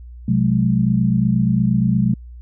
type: tone cluster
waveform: sine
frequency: 127.5 / 182 / 210.5 Hz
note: C3 / F#3 / G#3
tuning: -44 / -28 / +24 cents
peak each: -18 dBFS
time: 0.28-2.14 s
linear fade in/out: 5 ms
effects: added 60 Hz sine -34 dBFS peak until 2.41 s